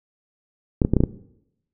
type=clicks; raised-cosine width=3 ms; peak=-4 dBFS; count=6; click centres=0.818 / 0.849 / 0.936 / 0.967 / 1.005 / 1.037 s; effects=noise-tail reverb RT60 0.8 s tail -18 dB re dry